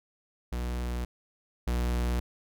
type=tone pair in turn; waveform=45% pulse; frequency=60.7 / 60.35 Hz; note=B1 / B1; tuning=-29 / -39 cents; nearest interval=unison; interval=10 cents; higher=first; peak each=-30 / -26 dBFS; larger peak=second; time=0.52-1.05 / 1.67-2.2 s; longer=neither; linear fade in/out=5 ms; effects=none